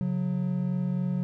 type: tone pair together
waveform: triangle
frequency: 138.6 / 182.29 Hz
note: C#3 / F#3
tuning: 0 / -26 cents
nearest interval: perfect fourth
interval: 474 cents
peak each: -28 / -25 dBFS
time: 0.01-1.23 s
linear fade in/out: 0 ms
effects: none